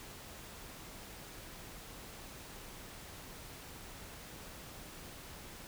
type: silence
effects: pink hiss -50 dBFS RMS until 5.67 s